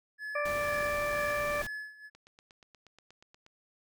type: tone with tremolo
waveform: triangle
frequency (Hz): 1710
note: A6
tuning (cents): -50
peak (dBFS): -34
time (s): 0.18-2.1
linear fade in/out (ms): 50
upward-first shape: sine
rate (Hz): 2.1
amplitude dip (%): 85
type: harmonic tone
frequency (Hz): 587.3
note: D5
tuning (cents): 0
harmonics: 1 / 2 / 3 / 4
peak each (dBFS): -32 / -35 / -37 / -38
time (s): 0.35-1.62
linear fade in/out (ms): 5
type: noise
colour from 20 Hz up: pink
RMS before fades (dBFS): -42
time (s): 0.45-1.67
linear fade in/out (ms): 5
type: click train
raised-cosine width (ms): 0.2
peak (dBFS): -38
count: 12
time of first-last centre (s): 2.15-3.464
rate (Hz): 8.37
effects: none